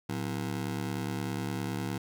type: ring-modulated tone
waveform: 25% pulse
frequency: 146.83 Hz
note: D3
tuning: in tune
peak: -25 dBFS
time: 0.09-1.98 s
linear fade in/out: 5 ms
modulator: 34.9 Hz
effects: none